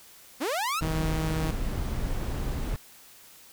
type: linear sweep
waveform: sawtooth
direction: up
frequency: 226.2 to 1387 Hz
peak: -23 dBFS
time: 0.4-0.81 s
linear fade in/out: 20 ms
type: noise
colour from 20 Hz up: brown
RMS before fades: -30 dBFS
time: 0.81-2.76 s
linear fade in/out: 0 ms
type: tone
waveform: sawtooth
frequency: 158.5 Hz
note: D#3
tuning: 32 cents sharp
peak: -24 dBFS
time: 0.82-1.51 s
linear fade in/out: 5 ms
effects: white hiss -52 dBFS RMS until 3.52 s